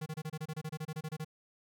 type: tone bursts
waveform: square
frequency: 156 Hz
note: D#3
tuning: 5 cents sharp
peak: -37 dBFS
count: 16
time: 0.01-1.247 s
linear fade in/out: 10 ms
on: 52 ms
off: 27 ms
effects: none